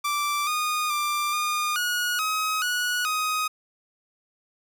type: tone with pitch steps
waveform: sawtooth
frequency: 1171 / 1229 / 1186 / 1215 / 1452 / 1268 / 1464 / 1254 Hz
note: D6 / D#6 / D6 / D#6 / F#6 / D#6 / F#6 / D#6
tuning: -5 / -22 / +17 / -42 / -33 / +32 / -19 / +13 cents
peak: -20 dBFS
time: 0.04-3.48 s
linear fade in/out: 10 ms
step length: 430 ms
effects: none